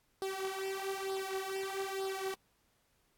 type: tone with flanger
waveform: sawtooth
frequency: 385.9 Hz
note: G4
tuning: 27 cents flat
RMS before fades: -38 dBFS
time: 0.22-2.34 s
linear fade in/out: 0 ms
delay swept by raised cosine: 0.21 to 4.81 ms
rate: 1.1 Hz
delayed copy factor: +0.75
effects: pink hiss -74 dBFS RMS until 3.17 s + AAC 64 kbps